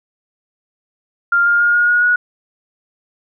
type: tone with pitch steps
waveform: sine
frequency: 1396.9 / 1409.1 / 1421.3 / 1433.7 / 1446.2 / 1458.7 Hz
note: F6 / F6 / F6 / F6 / F#6 / F#6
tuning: 0 / +15 / +30 / +45 / -40 / -25 cents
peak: -10 dBFS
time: 1.32-2.16 s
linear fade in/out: 5 ms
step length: 140 ms
effects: none